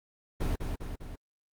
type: noise with echo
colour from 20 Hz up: brown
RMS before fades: -29 dBFS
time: 0.4-0.56 s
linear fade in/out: 10 ms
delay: 200 ms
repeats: 3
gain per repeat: -4 dB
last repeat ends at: 1.16 s
effects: Opus 24 kbps